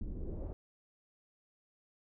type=noise with low-pass filter sweep; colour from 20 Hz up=brown; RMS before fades=-40 dBFS; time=0.01-0.53 s; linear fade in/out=0 ms; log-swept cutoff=260 to 640 Hz; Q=2; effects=none